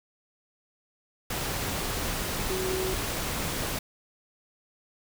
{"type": "tone in noise", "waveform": "sine", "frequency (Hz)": 374.7, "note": "F#4", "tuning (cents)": 22, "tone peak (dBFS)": -29, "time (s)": [2.5, 2.94], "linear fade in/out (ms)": 5, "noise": "pink", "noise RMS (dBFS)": -31, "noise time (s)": [1.3, 3.79], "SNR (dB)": -1, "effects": []}